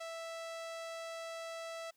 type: tone with low-pass filter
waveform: sawtooth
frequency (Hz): 659.3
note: E5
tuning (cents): 0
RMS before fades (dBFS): -44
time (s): 0-1.91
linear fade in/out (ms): 10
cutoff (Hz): 8200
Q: 0.82
effects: white hiss -75 dBFS RMS until 1.96 s